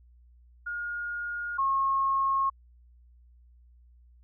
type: tone pair in turn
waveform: sine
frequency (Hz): 1427 / 1084.9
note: F6 / C#6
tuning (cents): +37 / -38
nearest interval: perfect fourth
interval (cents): 475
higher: first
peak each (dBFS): -31 / -23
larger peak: second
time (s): 0.66-1.58 / 1.58-2.5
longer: neither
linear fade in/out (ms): 10
effects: added 60 Hz sine -54 dBFS peak until 4.23 s

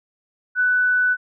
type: tone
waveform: sine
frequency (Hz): 1492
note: F#6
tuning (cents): +14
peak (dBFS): -15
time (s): 0.55-1.17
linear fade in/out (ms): 50
effects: none

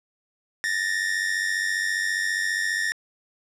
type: tone pair together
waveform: 45% pulse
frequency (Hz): 1769.9 / 1864.7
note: A6 / A#6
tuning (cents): +10 / 0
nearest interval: minor second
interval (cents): 90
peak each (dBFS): -26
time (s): 0.64-2.92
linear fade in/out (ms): 0
effects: low-pass 10000 Hz 12 dB/octave

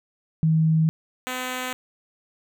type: tone pair in turn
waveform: sine / 5% pulse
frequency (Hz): 159.4 / 254.1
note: D#3 / B3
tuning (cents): +42 / +49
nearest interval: minor sixth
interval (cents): 807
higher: second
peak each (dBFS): -16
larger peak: neither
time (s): 0.43-0.89 / 1.27-1.73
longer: neither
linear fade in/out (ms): 0
effects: none

